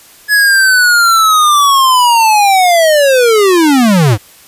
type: linear sweep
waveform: square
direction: down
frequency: 1700 to 94.6 Hz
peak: -6 dBFS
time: 0.28-4.18 s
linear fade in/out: 50 ms
effects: white hiss -40 dBFS RMS until 4.47 s + resampled to 32000 Hz